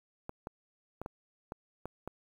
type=clicks; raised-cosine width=1 ms; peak=-25 dBFS; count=7; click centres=0.294 / 0.471 / 1.016 / 1.061 / 1.521 / 1.856 / 2.076 s; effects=9-bit